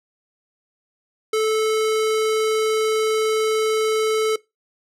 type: tone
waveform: square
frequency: 436.5 Hz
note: A4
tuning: 14 cents flat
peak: -18 dBFS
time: 1.33-4.36 s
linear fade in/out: 5 ms
effects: noise-tail reverb RT60 0.2 s tail -21 dB re dry + low-pass 11000 Hz 12 dB/octave